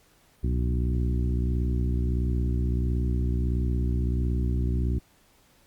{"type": "harmonic tone with a mistuned harmonic", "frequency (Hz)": 61.5, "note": "B1", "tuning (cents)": -7, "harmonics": [1, 2, 3, 4, 5, 6], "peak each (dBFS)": [-24, -30, -34, -36, -38, -40], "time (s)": [0.43, 4.99], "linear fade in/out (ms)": 10, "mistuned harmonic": 1, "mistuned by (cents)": 140, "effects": ["pink hiss -61 dBFS RMS until 5.66 s", "Opus 48 kbps"]}